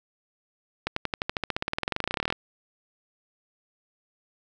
accelerating click train, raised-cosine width 0.3 ms, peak -10 dBFS, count 30, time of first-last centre 0.87-2.325 s, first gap 94 ms, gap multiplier 0.95, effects none

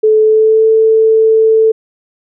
sine tone with pitch glide, 433.4 to 442.5 Hz, A4 to A4, -26 to +10 cents, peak -5 dBFS, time 0.03-1.72 s, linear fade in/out 10 ms, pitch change +36 cents, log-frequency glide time 0.22-0.67 s, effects none

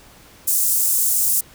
pink high-pass noise, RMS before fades -18 dBFS, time 0.47-1.41 s, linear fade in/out 10 ms, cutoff 7800 Hz, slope 24 dB/octave, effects pink hiss -47 dBFS RMS until 1.54 s

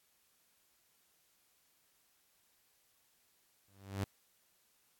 sawtooth tone with exponential growth, 98 Hz, G2, in tune, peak -28 dBFS, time 3.68-4.04 s, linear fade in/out 0 ms, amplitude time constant 78 ms, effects white hiss -73 dBFS RMS until 4.99 s + AAC 64 kbps

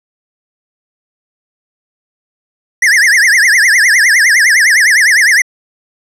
square tone with vibrato, 1855 Hz, A#6, 9 cents flat, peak -6 dBFS, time 2.82-5.42 s, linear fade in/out 5 ms, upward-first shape triangle, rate 9.8 Hz, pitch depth 270 cents each way, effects low-pass 10000 Hz 12 dB/octave

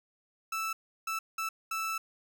30% pulse tone bursts at uneven times, 1318.5 Hz, E6, in tune, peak -29 dBFS, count 4, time 0.52-0.73 / 1.07-1.19 / 1.38-1.49 / 1.71-1.98 s, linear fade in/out 5 ms, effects none

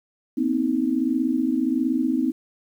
sine tone cluster, 238.5 / 259.9 / 315.3 Hz, A#3 / C4 / D#4, +40 / -11 / +23 cents, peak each -27 / -22 / -24 dBFS, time 0.37-2.32 s, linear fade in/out 10 ms, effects 9-bit

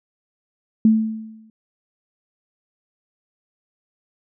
sine tone with exponential decay, 220 Hz, A3, in tune, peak -8 dBFS, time 0.85-1.5 s, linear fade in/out 2 ms, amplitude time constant 140 ms, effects none

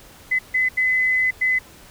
sine tone bursts at uneven times, 2023 Hz, B6, 41 cents sharp, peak -16 dBFS, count 4, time 0.31-0.39 / 0.54-0.69 / 0.77-1.31 / 1.41-1.59 s, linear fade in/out 10 ms, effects pink hiss -46 dBFS RMS until 1.9 s

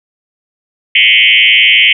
sine tone with frequency modulation, 2615 Hz, E7, 15 cents flat, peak -4 dBFS, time 0.95-1.93 s, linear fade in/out 5 ms, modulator 111 Hz, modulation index 5.1, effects none

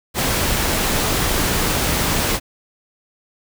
pink noise, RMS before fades -19 dBFS, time 0.14-2.4 s, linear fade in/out 50 ms, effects none

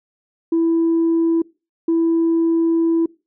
sine tone pair in turn, 330.8 / 330.8 Hz, E4 / E4, +6 / +6 cents, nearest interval unison, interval 0 cents, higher neither, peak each -12 dBFS, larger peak neither, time 0.52-1.42 / 1.88-3.06 s, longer second, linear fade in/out 5 ms, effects noise-tail reverb RT60 0.3 s tail -24 dB re dry + tanh soft clip ceiling -11 dBFS

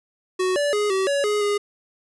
square tone with pitch steps, 370.7 / 579 / 416.3 / 382.3 / 564 / 417.6 / 410.8 Hz, F#4 / D5 / G#4 / G4 / C#5 / G#4 / G#4, +3 / -25 / +4 / -43 / +30 / +10 / -19 cents, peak -20 dBFS, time 0.39-1.58 s, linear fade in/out 10 ms, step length 170 ms, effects resampled to 24000 Hz

